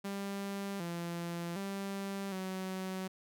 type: tone with pitch steps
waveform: sawtooth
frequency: 198.3 / 171.1 / 196.8 / 188 Hz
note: G3 / F3 / G3 / F#3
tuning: +20 / -35 / +7 / +28 cents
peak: -33 dBFS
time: 0.04-3.08 s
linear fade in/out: 10 ms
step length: 760 ms
effects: none